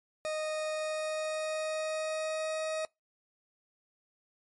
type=tone with pitch glide; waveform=40% pulse; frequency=620 to 629.7 Hz; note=D#5 to D#5; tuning=-6 to +21 cents; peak=-31 dBFS; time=0.25-2.85 s; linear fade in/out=0 ms; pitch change=+27 cents; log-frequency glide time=0.71-2.59 s; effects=noise-tail reverb RT60 0.2 s tail -26 dB re dry + MP3 48 kbps